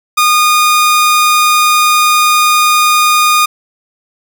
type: tone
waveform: sawtooth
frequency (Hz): 1225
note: D#6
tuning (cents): -27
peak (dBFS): -3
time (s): 0.17-3.46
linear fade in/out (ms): 10
effects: none